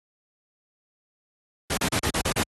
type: noise bursts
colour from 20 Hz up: pink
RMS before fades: -25 dBFS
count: 7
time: 1.7-2.435 s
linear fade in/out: 5 ms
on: 75 ms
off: 35 ms
effects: high-pass 60 Hz 12 dB/octave + AAC 32 kbps